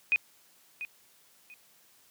sine tone with echo, 2489 Hz, D#7, in tune, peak -21 dBFS, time 0.12-0.16 s, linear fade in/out 0 ms, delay 690 ms, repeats 2, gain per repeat -13 dB, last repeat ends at 1.54 s, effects white hiss -62 dBFS RMS until 2.1 s + high-pass 100 Hz 12 dB/octave

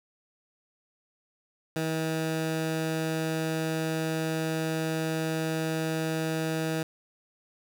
15% pulse tone, 160 Hz, D#3, 49 cents sharp, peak -21 dBFS, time 1.76-6.83 s, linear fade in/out 2 ms, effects none

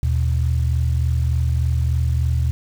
sine tone pair together, 77.4 / 120.77 Hz, D#2 / B2, -9 / -38 cents, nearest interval minor sixth, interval 771 cents, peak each -17 / -20 dBFS, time 0.03-2.51 s, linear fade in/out 0 ms, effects tanh soft clip ceiling -8 dBFS + 7-bit

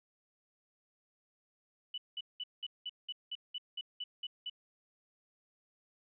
sine tone bursts, 2968 Hz, F#7, 5 cents sharp, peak -37 dBFS, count 12, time 1.94-4.498 s, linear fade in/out 5 ms, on 39 ms, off 190 ms, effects none

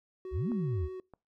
triangle tone with vibrato, 372.6 Hz, F#4, 12 cents sharp, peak -36 dBFS, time 0.25-1 s, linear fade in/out 2 ms, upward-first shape triangle, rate 6.4 Hz, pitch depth 8 cents each way
sine exponential two-way sweep, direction up then down, 55.9 to 251.8 to 67.2 Hz, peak -29 dBFS, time 0.31-0.89 s, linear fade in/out 50 ms, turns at 0.5 s
clicks, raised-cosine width 1 ms, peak -33 / -36 dBFS, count 2, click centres 0.518 / 1.137 s
effects noise-tail reverb RT60 0.3 s tail -26 dB re dry

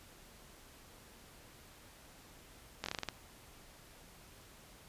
slowing click train, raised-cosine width 0.2 ms, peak -19 dBFS, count 8, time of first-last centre 2.84-3.087 s, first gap 21 ms, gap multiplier 1.17, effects pink hiss -58 dBFS RMS until 4.88 s + resampled to 32000 Hz

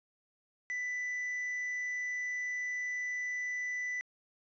triangle tone with quantisation, 1987 Hz, B6, 10 cents sharp, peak -32 dBFS, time 0.7-4.01 s, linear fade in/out 0 ms, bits 10, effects resampled to 16000 Hz

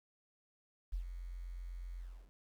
sine tone with ADSR envelope, 44 Hz, F1, 14 cents sharp, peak -33 dBFS, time 0.92-2.31 s, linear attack 18 ms, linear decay 96 ms, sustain -9 dB, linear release 320 ms, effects 11-bit

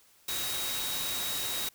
sine tone in noise, 3801 Hz, A#7, 33 cents sharp, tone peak -36 dBFS, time 0.28-1.69 s, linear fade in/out 5 ms, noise white, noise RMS -34 dBFS, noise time 0.28-1.69 s, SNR -5 dB, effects white hiss -62 dBFS RMS until 1.74 s

